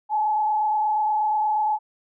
sine tone with frequency modulation, 853 Hz, G#5, 46 cents sharp, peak -19 dBFS, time 0.09-1.79 s, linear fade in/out 50 ms, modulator 28.4 Hz, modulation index 0.68, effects none

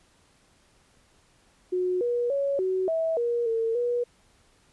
sine tone with pitch steps, 364.2 / 481.3 / 558 / 374.6 / 650 / 474.4 / 453.2 / 483 Hz, F#4 / B4 / C#5 / F#4 / E5 / A#4 / A#4 / B4, -27 / -45 / +11 / +21 / -24 / +30 / -49 / -39 cents, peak -23 dBFS, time 1.72-4.04 s, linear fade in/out 10 ms, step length 290 ms, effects pink hiss -62 dBFS RMS until 4.72 s + resampled to 24000 Hz

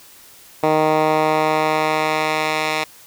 10% pulse tone with band-pass filter sweep, 155.4 Hz, D#3, 2 cents flat, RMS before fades -18 dBFS, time 0.63-2.84 s, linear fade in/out 5 ms, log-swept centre 670 to 2500 Hz, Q 0.74, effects white hiss -45 dBFS RMS until 3.06 s

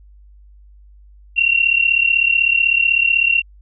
sine tone pair together, 2724 / 2760 Hz, F7 / F7, -44 / -21 cents, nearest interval unison, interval 23 cents, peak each -15 dBFS, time 1.36-3.42 s, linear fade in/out 20 ms, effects added 50 Hz sine -42 dBFS peak until 3.61 s

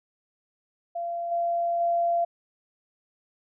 sine tone with level steps, 686 Hz, F5, 31 cents flat, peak -28 / -23 / -21 dBFS, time 0.95-2.25 s, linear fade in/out 10 ms, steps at 1.31 / 1.8 s, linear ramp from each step 10 ms, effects none

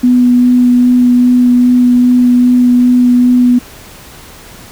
sine tone with vibrato, 246.9 Hz, B3, in tune, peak -4 dBFS, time 0.03-3.59 s, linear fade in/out 10 ms, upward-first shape sine, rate 2.5 Hz, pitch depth 10 cents each way, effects pink hiss -34 dBFS RMS until 4.71 s

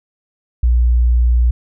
sine tone, 60 Hz, B1, 49 cents flat, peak -9 dBFS, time 0.63-1.51 s, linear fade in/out 5 ms, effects none

